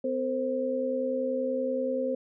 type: tone cluster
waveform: sine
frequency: 255.3 / 455.6 / 526 Hz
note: C4 / A#4 / C5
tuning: -42 / -40 / +9 cents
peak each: -32 / -35 / -28 dBFS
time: 0.04-2.15 s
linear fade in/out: 5 ms
effects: none